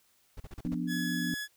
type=noise bursts; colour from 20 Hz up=brown; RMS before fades=-41 dBFS; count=6; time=0.37-0.747 s; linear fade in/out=5 ms; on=32 ms; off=37 ms
type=chord; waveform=sine; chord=B diminished; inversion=second; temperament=equal; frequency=174.61 / 246.9 / 293.7 Hz; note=F3 / B3 / D4; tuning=0 / 0 / 0 cents; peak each=-34 / -34 / -36 dBFS; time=0.65-1.34 s; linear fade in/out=0 ms
type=tone; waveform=sawtooth; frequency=1692 Hz; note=G#6; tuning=32 cents sharp; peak=-31 dBFS; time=0.87-1.48 s; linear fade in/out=50 ms
effects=white hiss -68 dBFS RMS until 1.56 s